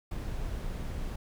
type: noise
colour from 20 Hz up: brown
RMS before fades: -35 dBFS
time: 0.11-1.16 s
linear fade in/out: 5 ms
effects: none